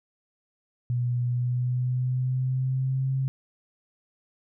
sine tone with pitch glide, 122.2 to 133.26 Hz, B2 to C3, -18 to +32 cents, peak -23 dBFS, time 0.9-3.28 s, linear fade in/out 0 ms, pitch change +150 cents, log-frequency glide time 1.27-3.12 s, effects none

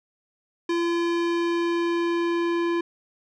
square tone with low-pass filter sweep, 341.1 Hz, F4, 41 cents flat, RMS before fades -24 dBFS, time 0.69-2.81 s, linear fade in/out 5 ms, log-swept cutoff 4600 to 2700 Hz, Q 0.75, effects none

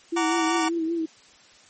sine tone with vibrato, 329.6 Hz, E4, in tune, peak -23 dBFS, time 0.12-1.06 s, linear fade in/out 10 ms, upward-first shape sine, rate 5.2 Hz, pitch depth 52 cents each way
sawtooth chord, Gb augmented, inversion none, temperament just, 740 / 925 / 1156.2 Hz, Gb5 / Bb5 / D6, 0 / -14 / -27 cents, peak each -24 dBFS, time 0.16-0.69 s, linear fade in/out 10 ms
effects white hiss -53 dBFS RMS until 1.69 s + MP3 32 kbps

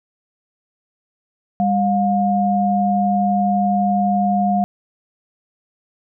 sine tone pair together, 199.8 / 712 Hz, G3 / F5, +33 / +33 cents, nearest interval octave + minor seventh, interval 2200 cents, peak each -17 dBFS, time 1.6-4.64 s, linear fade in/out 0 ms, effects none

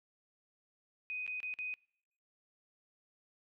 sine tone with dropouts, 2500 Hz, D#7, 8 cents sharp, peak -37 dBFS, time 1.1-1.74 s, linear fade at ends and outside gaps 0 ms, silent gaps 1.265-1.277 / 1.403-1.43 / 1.539-1.588 s, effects noise-tail reverb RT60 0.7 s tail -25 dB re dry

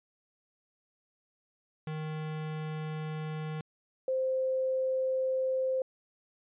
square / sine tone pair in turn, 155.4 / 521.8 Hz, D#3 / C5, -2 / -5 cents, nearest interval octave + major sixth, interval 2097 cents, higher second, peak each -35 / -27 dBFS, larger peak second, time 1.87-3.61 / 4.08-5.82 s, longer neither, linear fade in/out 2 ms, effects resampled to 8000 Hz

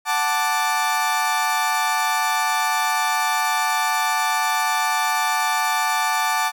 30% pulse chord, D major, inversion first, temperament equal, 740 / 880 / 1174.7 Hz, F#5 / A5 / D6, 0 / 0 / 0 cents, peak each -23 / -19 / -21 dBFS, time 0.05-6.52 s, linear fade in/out 50 ms, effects none

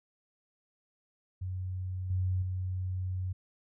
sine tone with level steps, 92.4 Hz, F#2, 2 cents flat, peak -33 / -27 / -31 dBFS, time 1.41-3.33 s, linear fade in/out 10 ms, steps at 2.1 / 2.42 s, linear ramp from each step 5 ms, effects none

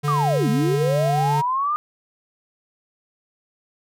square tone with vibrato, 145.6 Hz, D3, 15 cents flat, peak -21 dBFS, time 0.03-1.42 s, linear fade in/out 20 ms, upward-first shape sine, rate 1.3 Hz, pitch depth 8 cents each way
sine linear two-way sweep, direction down then up, 1229 to 200 to 1229 Hz, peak -19 dBFS, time 0.08-1.76 s, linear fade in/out 0 ms, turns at 0.49 s
effects none

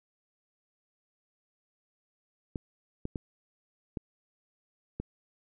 clicks, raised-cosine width 3 ms, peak -21 dBFS, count 5, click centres 2.558 / 3.054 / 3.158 / 3.972 / 5 s, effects none

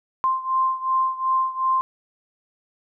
sine beating tone pair, 1046.5 / 1049.2 Hz, C6 / C6, 0 / +4 cents, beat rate 2.7 Hz, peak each -21 / -24 dBFS, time 0.24-1.81 s, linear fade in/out 0 ms, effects none

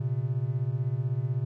triangle beating tone pair, 118.6 / 134.6 Hz, A#2 / C3, +30 / +49 cents, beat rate 16 Hz, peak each -27 dBFS, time 0-1.45 s, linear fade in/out 10 ms, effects none

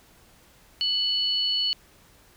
sine tone pair together, 2979 / 4393 Hz, F#7 / C#8, +11 / -16 cents, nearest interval perfect fifth, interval 673 cents, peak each -25 dBFS, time 0.81-1.73 s, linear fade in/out 0 ms, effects pink hiss -56 dBFS RMS until 2.36 s

